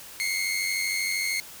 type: tone pair together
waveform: sawtooth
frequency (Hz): 2105 / 2198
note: C7 / C#7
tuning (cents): +10 / -15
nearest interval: minor second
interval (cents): 75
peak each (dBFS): -25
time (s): 0.2-1.4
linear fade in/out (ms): 0
effects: white hiss -44 dBFS RMS until 1.6 s